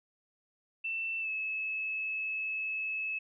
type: tone with pitch glide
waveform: sine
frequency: 2673 to 2595 Hz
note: E7 to E7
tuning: +23 to -28 cents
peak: -32 dBFS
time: 0.84-3.19 s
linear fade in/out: 10 ms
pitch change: -51 cents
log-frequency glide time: 1.2-1.29 s
effects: none